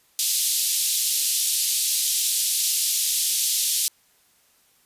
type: band-pass noise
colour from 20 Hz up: white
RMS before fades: -23 dBFS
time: 0.19-3.88 s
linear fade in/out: 0 ms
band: 3300 to 13000 Hz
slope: 24 dB/octave
effects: white hiss -61 dBFS RMS until 4.85 s + resampled to 32000 Hz